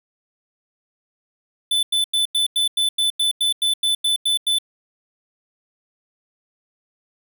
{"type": "tone bursts", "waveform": "square", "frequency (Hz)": 3508, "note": "A7", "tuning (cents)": -6, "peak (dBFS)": -17, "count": 14, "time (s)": [1.71, 4.586], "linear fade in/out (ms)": 5, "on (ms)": 120, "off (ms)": 92, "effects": []}